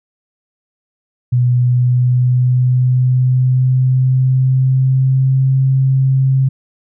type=tone with pitch glide; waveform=sine; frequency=123.47 to 133.1 Hz; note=B2 to C3; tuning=0 to +30 cents; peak=-9 dBFS; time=1.32-6.49 s; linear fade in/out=10 ms; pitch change=+130 cents; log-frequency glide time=1.54-5.57 s; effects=none